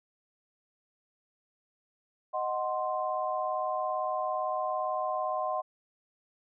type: chord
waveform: sine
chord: C diminished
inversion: first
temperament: equal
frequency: 622.3 / 740 / 1046.5 Hz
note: Eb5 / Gb5 / C6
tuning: 0 / 0 / 0 cents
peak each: -33 dBFS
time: 2.33-5.62 s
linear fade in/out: 20 ms
effects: none